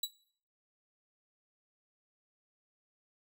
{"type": "tone with exponential decay", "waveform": "sawtooth", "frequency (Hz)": 3919, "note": "B7", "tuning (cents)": -14, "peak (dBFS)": -26, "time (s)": [0.03, 0.11], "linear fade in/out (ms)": 5, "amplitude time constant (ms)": 16, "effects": ["noise-tail reverb RT60 0.5 s tail -17 dB re dry"]}